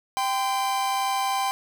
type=tone pair together; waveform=45% pulse; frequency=786 / 1027.1 Hz; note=G5 / C6; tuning=+4 / -32 cents; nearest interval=perfect fourth; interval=464 cents; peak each=-25 / -27 dBFS; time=0.17-1.51 s; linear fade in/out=0 ms; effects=none